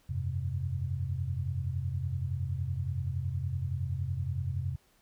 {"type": "chord", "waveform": "sine", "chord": "F suspended second", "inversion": "none", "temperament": "equal", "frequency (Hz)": [87.31, 98, 130.81], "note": ["F2", "G2", "C3"], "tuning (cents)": [0, 0, 0], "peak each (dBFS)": [-34, -36, -34], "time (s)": [0.09, 4.76], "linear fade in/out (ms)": 10, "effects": ["pink hiss -67 dBFS RMS until 5.01 s"]}